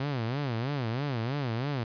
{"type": "tone with vibrato", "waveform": "sawtooth", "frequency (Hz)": 127.9, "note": "C3", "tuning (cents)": -39, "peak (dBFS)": -25, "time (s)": [0, 1.84], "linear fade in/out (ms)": 5, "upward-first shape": "sine", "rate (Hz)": 3.1, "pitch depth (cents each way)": 240, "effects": ["resampled to 11025 Hz", "11-bit"]}